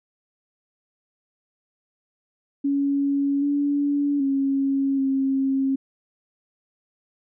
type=tone with pitch steps; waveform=sine; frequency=280.3 / 286.2 / 273.6 / 269.3 Hz; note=C#4 / D4 / C#4 / C#4; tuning=+19 / -45 / -23 / -50 cents; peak=-19 dBFS; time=2.64-5.76 s; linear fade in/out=10 ms; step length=780 ms; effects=none